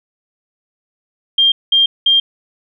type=tone bursts; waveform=sine; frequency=3197 Hz; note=G7; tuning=33 cents sharp; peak=-8 dBFS; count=3; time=1.38-2.2 s; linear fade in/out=5 ms; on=140 ms; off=200 ms; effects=none